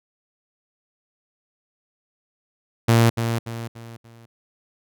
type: tone with echo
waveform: sawtooth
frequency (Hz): 115.7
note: A#2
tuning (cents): -13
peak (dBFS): -9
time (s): 2.88-3.1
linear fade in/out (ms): 10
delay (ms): 290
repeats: 4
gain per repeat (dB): -8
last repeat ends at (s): 4.26
effects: none